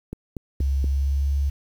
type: click train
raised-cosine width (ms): 3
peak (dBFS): -18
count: 4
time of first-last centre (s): 0.13-0.843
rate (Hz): 4.21
type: tone with pitch glide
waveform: sine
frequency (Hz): 68.3 to 69.94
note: C#2 to C#2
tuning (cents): -25 to +16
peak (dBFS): -19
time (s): 0.6-1.5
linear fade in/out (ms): 10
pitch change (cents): +41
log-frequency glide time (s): 0.83-1.3
effects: 8-bit